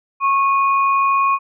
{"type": "tone pair together", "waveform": "sine", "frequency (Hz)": [1097, 2471], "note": ["C#6", "D#7"], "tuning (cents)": [-18, -13], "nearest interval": "octave + major second", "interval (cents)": 1405, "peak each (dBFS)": [-13, -24], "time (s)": [0.2, 1.39], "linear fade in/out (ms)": 50, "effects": []}